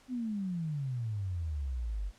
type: exponential sweep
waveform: sine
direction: down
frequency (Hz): 260.4 to 45.98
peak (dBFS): -32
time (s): 0.08-2.12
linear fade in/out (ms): 50
effects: pink hiss -62 dBFS RMS until 2.18 s + low-pass 9000 Hz 12 dB/octave